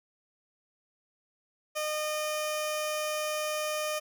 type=tone with notch filter; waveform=15% pulse; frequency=610 Hz; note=D#5; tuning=34 cents flat; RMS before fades=-32 dBFS; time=1.75-4 s; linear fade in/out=20 ms; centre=1600 Hz; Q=1.4; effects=none